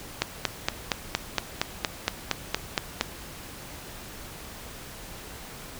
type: click train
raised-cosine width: 0.2 ms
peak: -5 dBFS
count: 13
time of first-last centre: 0.22-3.011 s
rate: 4.3 Hz
effects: pink hiss -42 dBFS RMS until 5.79 s